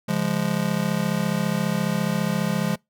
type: chord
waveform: square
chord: Db major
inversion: none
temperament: just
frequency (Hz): 138.59 / 173.24 / 207.9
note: Db3 / F3 / Ab3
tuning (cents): 0 / -14 / +2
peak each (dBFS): -30 / -25 / -26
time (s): 0.08-2.76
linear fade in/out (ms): 10
effects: noise-tail reverb RT60 0.2 s tail -26 dB re dry

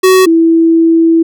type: tone pair in turn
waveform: square / sine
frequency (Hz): 374.2 / 329.1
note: F#4 / E4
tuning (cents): +20 / -3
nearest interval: major second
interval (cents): 223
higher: first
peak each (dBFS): -4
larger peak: neither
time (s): 0.03-0.26 / 0.26-1.23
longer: second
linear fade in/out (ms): 10
effects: none

